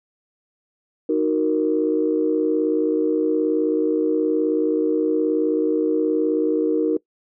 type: chord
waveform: sine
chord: D# minor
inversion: none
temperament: equal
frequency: 311.1 / 370 / 466.2 Hz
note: D#4 / F#4 / A#4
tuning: 0 / 0 / 0 cents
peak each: -20 / -23 / -20 dBFS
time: 1.09-6.97 s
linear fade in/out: 5 ms
effects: noise-tail reverb RT60 0.1 s tail -21 dB re dry + tanh soft clip ceiling -7 dBFS